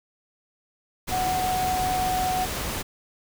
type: tone in noise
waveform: sine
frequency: 740 Hz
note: F#5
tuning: in tune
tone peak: -23 dBFS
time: 1.11-2.46 s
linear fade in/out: 20 ms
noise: pink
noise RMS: -30 dBFS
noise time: 1.07-2.83 s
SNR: +4 dB
effects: none